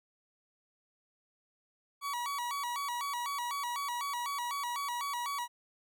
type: tone with vibrato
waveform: 40% pulse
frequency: 1044 Hz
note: C6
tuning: 4 cents flat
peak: -33 dBFS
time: 2.01-5.48 s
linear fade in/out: 50 ms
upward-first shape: square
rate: 4 Hz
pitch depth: 140 cents each way
effects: none